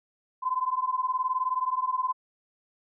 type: beating tone pair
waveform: sine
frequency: 1014 / 1033 Hz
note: B5 / C6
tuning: +45 / -22 cents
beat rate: 19 Hz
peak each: -28 dBFS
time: 0.42-2.13 s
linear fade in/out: 20 ms
effects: none